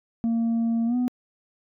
sine tone with pitch glide, 230 to 247.9 Hz, A#3 to B3, -23 to +7 cents, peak -18 dBFS, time 0.24-1.08 s, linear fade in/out 0 ms, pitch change +130 cents, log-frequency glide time 0.86-0.96 s, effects tanh soft clip ceiling -20 dBFS

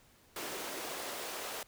pink noise with high-pass filter sweep, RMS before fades -41 dBFS, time 0.36-1.63 s, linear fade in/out 2 ms, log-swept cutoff 340 to 550 Hz, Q 1.2, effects pink hiss -64 dBFS RMS until 1.67 s

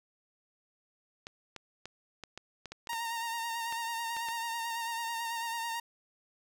clicks, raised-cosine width 0.2 ms, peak -25 dBFS, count 12, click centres 1.269 / 1.563 / 1.856 / 2.237 / 2.376 / 2.657 / 2.72 / 2.872 / 2.932 / 3.725 / 4.167 / 4.286 s
sawtooth tone with vibrato, 924 Hz, A#5, 16 cents flat, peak -30 dBFS, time 2.89-5.8 s, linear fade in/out 5 ms, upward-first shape sine, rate 9.1 Hz, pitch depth 31 cents each way
effects none

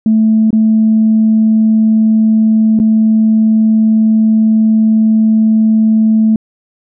sine tone with dropouts, 219.5 Hz, A3, 4 cents flat, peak -5 dBFS, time 0.06-6.36 s, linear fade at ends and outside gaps 2 ms, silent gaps 0.506-0.529 / 2.791-2.799 s, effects tanh soft clip ceiling -1 dBFS

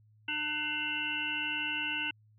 harmonic tone with a mistuned harmonic, 300.7 Hz, D4, 41 cents sharp, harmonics 1 / 3 / 5 / 7 / 9 / 10, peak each -44 / -44 / -38 / -42 / -34 / -38 dBFS, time 0.28-2.11 s, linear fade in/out 5 ms, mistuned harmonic 10, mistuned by -46 cents, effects added 107 Hz sine -60 dBFS peak until 2.38 s

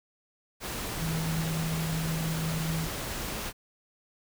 sine tone in noise, 161.3 Hz, E3, 37 cents flat, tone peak -29 dBFS, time 0.98-2.89 s, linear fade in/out 50 ms, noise pink, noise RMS -35 dBFS, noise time 0.6-3.53 s, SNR +3 dB, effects none

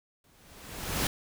pink noise with exponential growth, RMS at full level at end -26 dBFS, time 0.24-1.07 s, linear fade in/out 2 ms, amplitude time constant 180 ms, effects none

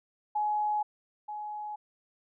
sine tone pair in turn, 842 / 842 Hz, G#5 / G#5, +24 / +24 cents, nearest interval unison, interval 0 cents, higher neither, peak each -26 / -35 dBFS, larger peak first, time 0.35-0.83 / 1.28-1.76 s, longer neither, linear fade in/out 10 ms, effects none

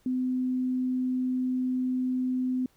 sine tone, 254.8 Hz, C4, 46 cents flat, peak -25 dBFS, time 0.06-2.66 s, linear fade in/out 2 ms, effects pink hiss -66 dBFS RMS until 2.76 s

